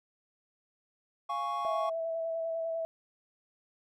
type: chord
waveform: triangle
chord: Db major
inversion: first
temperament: equal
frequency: 698.5 / 830.6 / 1108.7 Hz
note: F5 / Ab5 / Db6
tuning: 0 / 0 / 0 cents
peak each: -36 / -36 / -31 dBFS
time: 1.29-1.9 s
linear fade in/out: 10 ms
type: tone with vibrato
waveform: sine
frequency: 657 Hz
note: E5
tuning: 6 cents flat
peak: -31 dBFS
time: 1.65-2.85 s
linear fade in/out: 0 ms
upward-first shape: square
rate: 10 Hz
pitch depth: 13 cents each way
effects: none